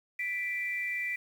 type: tone pair together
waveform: sine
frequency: 1975.5 / 2349 Hz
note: B6 / D7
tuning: 0 / 0 cents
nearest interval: minor third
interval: 300 cents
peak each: -33 / -34 dBFS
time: 0.19-1.16 s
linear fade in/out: 5 ms
effects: 9-bit